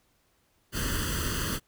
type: noise with comb filter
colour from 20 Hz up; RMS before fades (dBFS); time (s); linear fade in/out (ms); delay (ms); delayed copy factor
pink; -30; 0.72-1.6; 50; 0.65; +0.95
effects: pink hiss -69 dBFS RMS until 1.67 s